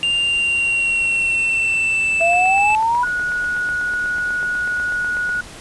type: tone with pitch glide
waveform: triangle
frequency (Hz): 2794 to 2637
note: F7 to E7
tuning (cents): 0 to 0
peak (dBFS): -14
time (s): 0.03-2.75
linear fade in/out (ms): 0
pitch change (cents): -100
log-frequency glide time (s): 0.2-2.26
type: exponential sweep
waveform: sine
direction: up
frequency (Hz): 659.3 to 997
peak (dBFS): -14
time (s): 2.2-3.05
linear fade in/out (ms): 20
type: click train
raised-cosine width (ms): 0.5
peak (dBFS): -19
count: 26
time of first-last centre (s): 2.21-5.293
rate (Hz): 8.11
type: tone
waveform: sine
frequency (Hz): 1457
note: F#6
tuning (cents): -27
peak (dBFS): -18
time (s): 3.03-5.41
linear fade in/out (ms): 5
effects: pink hiss -37 dBFS RMS until 5.6 s + resampled to 24000 Hz

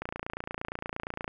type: click train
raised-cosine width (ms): 0.5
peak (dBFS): -19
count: 37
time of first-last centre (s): 0.02-1.279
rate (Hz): 28.6
effects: none

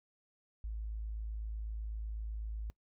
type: tone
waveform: sine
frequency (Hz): 54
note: A1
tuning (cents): -32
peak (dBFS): -37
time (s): 0.64-2.7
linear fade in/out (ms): 0
effects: noise-tail reverb RT60 0.1 s tail -22 dB re dry

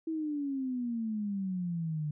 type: exponential sweep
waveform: sine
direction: down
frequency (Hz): 327 to 147.6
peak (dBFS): -31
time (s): 0.07-2.11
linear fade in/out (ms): 5
effects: none

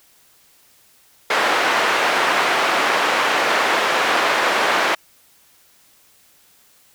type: band-pass noise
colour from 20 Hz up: white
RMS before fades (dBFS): -18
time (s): 1.3-4.95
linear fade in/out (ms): 5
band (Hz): 430 to 1800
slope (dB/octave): 12
effects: white hiss -54 dBFS RMS until 6.94 s

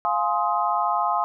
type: chord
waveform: sine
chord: F minor seventh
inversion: none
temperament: just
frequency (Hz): 698.5 / 838.1 / 1047.7 / 1257.2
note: F5 / Ab5 / C6 / Eb6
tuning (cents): 0 / +16 / +2 / +18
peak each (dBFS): -26 / -25 / -25 / -26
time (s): 0.05-1.24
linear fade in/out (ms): 0
effects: none

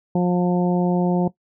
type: harmonic tone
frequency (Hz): 178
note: F3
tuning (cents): +33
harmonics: 1 / 2 / 3 / 4 / 5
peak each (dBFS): -17 / -23 / -27 / -29 / -31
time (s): 0.15-1.28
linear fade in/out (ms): 5
effects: noise-tail reverb RT60 0.1 s tail -17 dB re dry

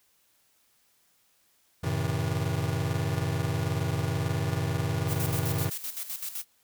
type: chord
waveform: square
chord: F# diminished seventh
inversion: none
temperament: just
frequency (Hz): 92.5 / 111 / 133.2 / 159.84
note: F#2 / A2 / C3 / Eb3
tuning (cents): 0 / +16 / +31 / +47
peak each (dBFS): -33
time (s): 1.83-5.7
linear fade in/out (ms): 10
type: noise with tremolo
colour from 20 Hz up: blue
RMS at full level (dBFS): -34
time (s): 5.07-6.45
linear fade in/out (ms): 50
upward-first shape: square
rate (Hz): 7.8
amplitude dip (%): 65
effects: white hiss -67 dBFS RMS until 6.63 s

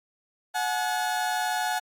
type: tone pair together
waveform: 30% pulse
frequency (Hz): 732 / 852.4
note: F#5 / G#5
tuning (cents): -19 / +45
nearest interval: minor third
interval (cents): 264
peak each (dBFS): -25 / -26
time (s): 0.54-1.8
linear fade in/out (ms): 20
effects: AAC 64 kbps

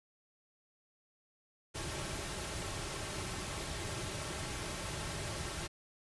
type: noise with comb filter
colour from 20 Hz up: pink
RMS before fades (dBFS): -40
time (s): 1.74-5.68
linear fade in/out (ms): 20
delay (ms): 4.1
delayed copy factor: -0.5
effects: resampled to 24000 Hz

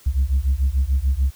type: beating tone pair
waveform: sine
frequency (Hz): 64 / 70.8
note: C2 / C#2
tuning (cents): -38 / +37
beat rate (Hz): 6.8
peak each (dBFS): -18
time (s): 0.06-1.31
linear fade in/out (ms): 10
effects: tanh soft clip ceiling -12 dBFS + white hiss -50 dBFS RMS until 1.35 s

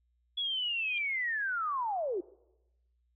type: linear sweep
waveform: sine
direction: down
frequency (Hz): 3400 to 329.6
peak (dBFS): -30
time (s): 0.37-2.21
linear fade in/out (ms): 10
type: tone with exponential growth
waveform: sine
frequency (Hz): 3175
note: G7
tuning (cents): +21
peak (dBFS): -34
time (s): 0.67-0.98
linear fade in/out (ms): 1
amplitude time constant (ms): 67
effects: noise-tail reverb RT60 0.9 s tail -20 dB re dry + added 60 Hz sine -70 dBFS peak until 3.15 s

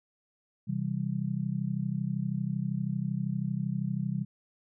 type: chord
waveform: sine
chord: C major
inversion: none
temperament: just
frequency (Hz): 130.81 / 163.52 / 196.22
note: C3 / E3 / G3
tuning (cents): 0 / -14 / +2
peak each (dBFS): -33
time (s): 0.67-4.25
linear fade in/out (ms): 20
effects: none

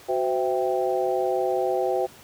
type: tone cluster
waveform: sine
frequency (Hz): 372.1 / 512 / 662 / 786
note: F#4 / C5 / E5 / G5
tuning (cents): +10 / -38 / +7 / +4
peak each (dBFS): -26 / -26 / -28 / -28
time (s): 0.08-2.07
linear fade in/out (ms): 20
effects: pink hiss -48 dBFS RMS until 2.23 s + high-pass 100 Hz 12 dB/octave

